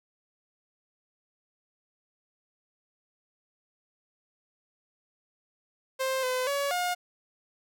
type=tone with pitch steps; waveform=sawtooth; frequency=526 / 509 / 564 / 715 Hz; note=C5 / C5 / C#5 / F5; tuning=+9 / -48 / +30 / +41 cents; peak=-23 dBFS; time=5.99-6.95 s; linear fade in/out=20 ms; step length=240 ms; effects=none